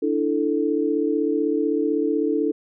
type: chord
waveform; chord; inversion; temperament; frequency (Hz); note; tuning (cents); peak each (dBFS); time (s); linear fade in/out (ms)
sine; D suspended second; none; equal; 293.7 / 329.6 / 440; D4 / E4 / A4; 0 / 0 / 0; -23 / -24 / -23; 0.02-2.52; 10
effects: none